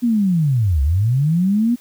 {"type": "linear two-way sweep", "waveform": "sine", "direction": "down then up", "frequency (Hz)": [246.9, 65.41, 246.9], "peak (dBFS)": -13, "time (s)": [0.02, 1.76], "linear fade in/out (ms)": 20, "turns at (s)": 0.82, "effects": ["white hiss -49 dBFS RMS until 1.8 s"]}